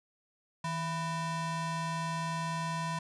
square ring-modulated tone, 415.3 Hz, G#4, in tune, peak -30 dBFS, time 0.64-2.99 s, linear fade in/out 5 ms, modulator 577 Hz, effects resampled to 22050 Hz

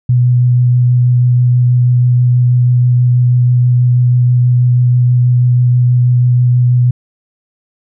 sine tone with vibrato, 123.47 Hz, B2, in tune, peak -6 dBFS, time 0.09-6.91 s, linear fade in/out 5 ms, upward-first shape sine, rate 6.2 Hz, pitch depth 10 cents each way, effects none

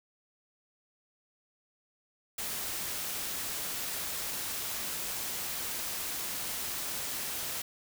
white noise, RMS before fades -36 dBFS, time 2.38-7.62 s, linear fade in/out 5 ms, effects none

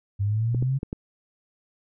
sine exponential sweep, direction up, 98 to 138.59 Hz, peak -21 dBFS, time 0.19-0.79 s, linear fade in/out 20 ms
clicks, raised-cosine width 3 ms, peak -17 dBFS, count 4, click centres 0.547 / 0.625 / 0.831 / 0.929 s
effects none

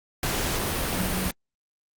sine tone in noise, 185 Hz, F#3, in tune, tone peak -29 dBFS, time 0.93-1.29 s, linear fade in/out 2 ms, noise pink, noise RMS -27 dBFS, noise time 0.23-1.31 s, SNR -5 dB, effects Opus 48 kbps

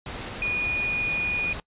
sine tone in noise, 2458 Hz, D#7, 22 cents flat, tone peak -23 dBFS, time 0.42-1.53 s, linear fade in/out 2 ms, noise pink, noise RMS -35 dBFS, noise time 0.06-1.6 s, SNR +9 dB, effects noise-tail reverb RT60 0.1 s tail -23 dB re dry + resampled to 8000 Hz

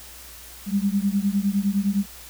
sine beating tone pair, 195.6 / 205.4 Hz, G3 / G#3, -4 / -19 cents, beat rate 9.8 Hz, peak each -22 / -23 dBFS, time 0.66-2.06 s, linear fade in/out 50 ms, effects added 60 Hz sine -48 dBFS peak until 2.29 s + white hiss -43 dBFS RMS until 2.29 s

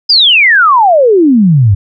sine exponential sweep, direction down, 5080 to 92.5 Hz, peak -3 dBFS, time 0.09-1.75 s, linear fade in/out 10 ms, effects none

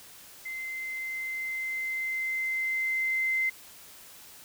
sine tone with level ramp, 2073 Hz, C7, 17 cents flat, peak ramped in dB -34 to -24 dBFS, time 0.45-3.5 s, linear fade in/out 10 ms, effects white hiss -50 dBFS RMS until 4.44 s

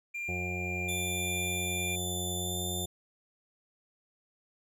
triangle tone with tremolo, 2389 Hz, D7, 29 cents sharp, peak -32 dBFS, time 0.14-1.96 s, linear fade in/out 10 ms, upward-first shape triangle, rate 1.8 Hz, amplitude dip 25%
harmonic tone, 89.8 Hz, F2, 49 cents sharp, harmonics 1 / 2 / 4 / 5 / 6 / 7 / 8 / 9, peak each -37 / -40 / -41 / -50 / -48 / -53 / -45 / -53 dBFS, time 0.28-2.86 s, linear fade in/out 10 ms
15% pulse tone with pitch glide, 3525 to 3558 Hz, A7 to A7, +2 to +19 cents, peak -28 dBFS, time 0.88-2.86 s, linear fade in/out 10 ms, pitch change +17 cents, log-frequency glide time 2.38-2.59 s
effects none

